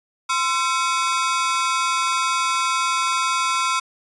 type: ring-modulated tone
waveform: sawtooth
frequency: 1193 Hz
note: D6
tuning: 27 cents sharp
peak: -12 dBFS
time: 0.29-3.8 s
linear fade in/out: 10 ms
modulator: 156 Hz
effects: resampled to 22050 Hz